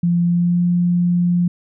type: tone with pitch glide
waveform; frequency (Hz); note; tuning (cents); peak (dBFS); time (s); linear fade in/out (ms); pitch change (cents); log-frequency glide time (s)
sine; 172.8 to 175.52; F3 to F3; -18 to +9; -13; 0.03-1.48; 5; +27; 0.24-0.63
effects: none

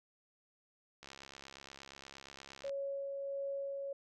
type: click train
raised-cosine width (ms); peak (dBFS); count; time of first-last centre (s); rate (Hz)
0.2; -33; 115; 1.03-2.694; 68.5
type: tone with tremolo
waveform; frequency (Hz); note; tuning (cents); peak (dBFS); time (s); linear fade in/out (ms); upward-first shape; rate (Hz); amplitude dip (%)
sine; 554.4; C#5; 0; -36; 2.64-3.93; 5; sine; 1.5; 25
effects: none

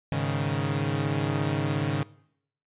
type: chord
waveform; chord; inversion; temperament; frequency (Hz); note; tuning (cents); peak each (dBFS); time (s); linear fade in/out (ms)
sawtooth; Ab suspended fourth; none; equal; 103.83 / 138.59 / 155.56; Ab2 / Db3 / Eb3; 0 / 0 / 0; -28 / -24 / -26; 0.12-2.03; 0
effects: noise-tail reverb RT60 0.7 s tail -21 dB re dry + resampled to 8000 Hz

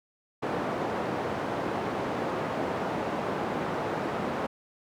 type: band-pass noise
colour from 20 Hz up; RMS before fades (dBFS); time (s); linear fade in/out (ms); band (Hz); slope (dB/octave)
white; -31; 0.42-4.47; 10; 140 to 790; 12
effects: none

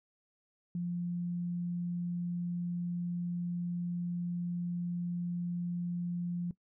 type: tone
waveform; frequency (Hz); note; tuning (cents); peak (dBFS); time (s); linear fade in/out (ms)
sine; 174.61; F3; 0; -32; 0.75-6.51; 2
effects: noise-tail reverb RT60 0.1 s tail -18 dB re dry

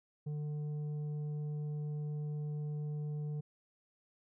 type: tone with tanh clipping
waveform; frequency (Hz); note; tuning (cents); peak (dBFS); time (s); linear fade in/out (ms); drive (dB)
sine; 149.3; D3; +29; -37; 0.26-3.41; 10; 6
effects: none

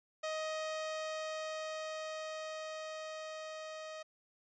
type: tone with level ramp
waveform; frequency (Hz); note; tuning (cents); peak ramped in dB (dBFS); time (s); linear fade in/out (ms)
sawtooth; 627; D#5; +13; -32 to -40; 0.23-4.03; 10
effects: resampled to 16000 Hz

